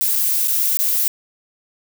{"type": "noise with dropouts", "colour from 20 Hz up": "violet", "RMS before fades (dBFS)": -18, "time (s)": [0.01, 1.08], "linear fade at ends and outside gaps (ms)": 0, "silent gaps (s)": [[0.155, 0.159], [0.474, 0.481], [0.771, 0.79]], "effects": []}